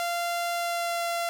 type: tone with pitch glide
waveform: sawtooth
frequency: 691 to 685 Hz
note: F5 to F5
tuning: -19 to -34 cents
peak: -23 dBFS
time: 0-1.29 s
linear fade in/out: 0 ms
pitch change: -15 cents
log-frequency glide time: 0.54-1.02 s
effects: none